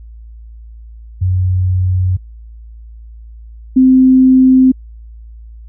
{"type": "tone pair in turn", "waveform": "sine", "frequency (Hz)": [92, 259.5], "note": ["F#2", "C4"], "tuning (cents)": [-9, -14], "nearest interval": "octave + tritone", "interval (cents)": 1795, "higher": "second", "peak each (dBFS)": [-10, -4], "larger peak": "second", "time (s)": [[1.21, 2.17], [3.76, 4.72]], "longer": "neither", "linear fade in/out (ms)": 10, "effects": ["added 56 Hz sine -31 dBFS peak until 5.68 s"]}